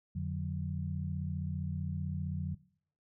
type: tone cluster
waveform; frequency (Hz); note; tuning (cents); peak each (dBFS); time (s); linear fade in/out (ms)
sine; 88.4 / 147.4 / 182.8; F2 / D3 / F#3; +22 / +7 / -21; -37 / -38 / -38; 0.15-2.55; 10
effects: noise-tail reverb RT60 0.6 s tail -21 dB re dry